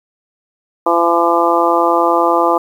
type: harmonic tone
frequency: 170 Hz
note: F3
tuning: 46 cents flat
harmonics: 2 / 3 / 4 / 5 / 6 / 7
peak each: -17 / -17 / -17 / -17 / -17 / -17 dBFS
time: 0.86-2.58 s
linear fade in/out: 5 ms
effects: 7-bit